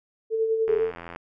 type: tone with tremolo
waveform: sine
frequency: 445.6 Hz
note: A4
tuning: 22 cents sharp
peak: -19 dBFS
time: 0.3-0.92 s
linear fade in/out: 50 ms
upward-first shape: sine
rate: 10 Hz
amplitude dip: 45%
type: click train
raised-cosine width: 0.5 ms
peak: -23 dBFS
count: 42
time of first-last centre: 0.68-1.161 s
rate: 85.3 Hz
type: tone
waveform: sine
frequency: 415.3 Hz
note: G#4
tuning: in tune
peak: -23 dBFS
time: 0.68-0.8 s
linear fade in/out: 10 ms
effects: none